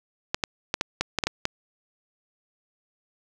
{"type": "clicks", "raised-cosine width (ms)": 0.2, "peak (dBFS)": -6, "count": 9, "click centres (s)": [0.345, 0.438, 0.741, 0.811, 1.01, 1.187, 1.238, 1.27, 1.454], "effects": []}